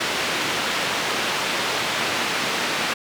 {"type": "band-pass noise", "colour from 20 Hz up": "white", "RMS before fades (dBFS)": -24, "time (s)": [0, 2.94], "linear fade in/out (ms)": 10, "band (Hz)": [160, 3200], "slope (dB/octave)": 12, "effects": []}